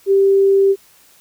sine tone, 392 Hz, G4, in tune, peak -9 dBFS, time 0.06-0.76 s, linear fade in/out 50 ms, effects white hiss -50 dBFS RMS until 1.2 s

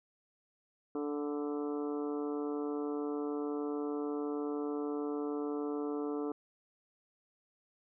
harmonic tone with a mistuned harmonic, 146.5 Hz, D3, 4 cents flat, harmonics 2 / 3 / 4 / 5 / 6 / 7 / 8 / 9, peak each -36 / -37 / -51 / -48 / -54 / -52 / -51 / -52 dBFS, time 0.95-6.32 s, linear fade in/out 2 ms, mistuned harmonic 7, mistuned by -16 cents, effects none

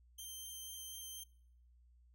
10% pulse tone with vibrato, 3136 Hz, G7, in tune, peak -39 dBFS, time 0.18-1.24 s, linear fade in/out 10 ms, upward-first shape sine, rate 4.1 Hz, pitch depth 10 cents each way, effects noise-tail reverb RT60 0.8 s tail -26 dB re dry + added 60 Hz sine -63 dBFS peak until 2.14 s

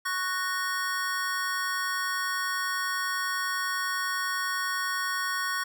square chord, F# major, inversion second, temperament just, 1110 / 1480 / 1850 Hz, C#6 / F#6 / A#6, +2 / 0 / -14 cents, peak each -33 dBFS, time 0.05-5.64 s, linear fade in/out 10 ms, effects none

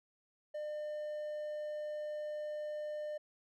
triangle tone, 602 Hz, D5, 43 cents sharp, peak -36 dBFS, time 0.54-3.18 s, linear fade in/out 10 ms, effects none

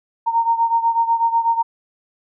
sine beating tone pair, 920 / 928.1 Hz, A#5 / A#5, -23 / -8 cents, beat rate 8.1 Hz, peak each -16 / -20 dBFS, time 0.26-1.63 s, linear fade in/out 20 ms, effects none

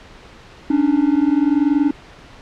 triangle tone pair together, 280 / 300.6 Hz, C#4 / D4, +18 / +40 cents, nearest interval minor second, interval 122 cents, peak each -14 dBFS, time 0.7-1.91 s, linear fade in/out 5 ms, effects pink hiss -42 dBFS RMS until 2.41 s + low-pass 4000 Hz 12 dB/octave

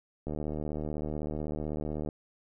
click train, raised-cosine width 2 ms, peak -22 dBFS, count 139, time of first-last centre 0.27-2.088 s, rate 75.9 Hz, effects none

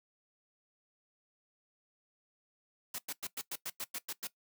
white noise bursts, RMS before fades -39 dBFS, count 10, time 2.94-4.272 s, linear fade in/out 5 ms, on 45 ms, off 98 ms, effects noise-tail reverb RT60 0.1 s tail -18 dB re dry + high-pass 150 Hz 12 dB/octave

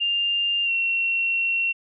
sine tone with pitch glide, 2800 to 2727 Hz, F7 to F7, +4 to -42 cents, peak -20 dBFS, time 0-1.73 s, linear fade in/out 20 ms, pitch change -46 cents, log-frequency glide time 0.64-0.71 s, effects none

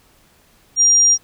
sine tone, 5700 Hz, F8, 34 cents sharp, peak -9 dBFS, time 0.76-1.18 s, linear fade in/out 50 ms, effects pink hiss -54 dBFS RMS until 1.23 s

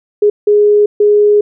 sine tone bursts at uneven times, 415.5 Hz, G#4, 1 cent sharp, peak -5 dBFS, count 3, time 0.22-0.3 / 0.47-0.86 / 1-1.41 s, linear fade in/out 5 ms, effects none

